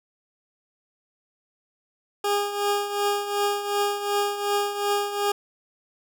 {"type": "tone with tremolo", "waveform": "20% pulse", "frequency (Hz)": 407.9, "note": "G#4", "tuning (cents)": -31, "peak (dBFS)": -15, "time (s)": [2.24, 5.32], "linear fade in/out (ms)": 5, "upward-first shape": "triangle", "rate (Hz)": 2.7, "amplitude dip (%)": 70, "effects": []}